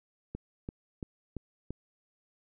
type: click train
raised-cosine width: 3 ms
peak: -24 dBFS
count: 5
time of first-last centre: 0.35-1.706 s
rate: 2.95 Hz
effects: none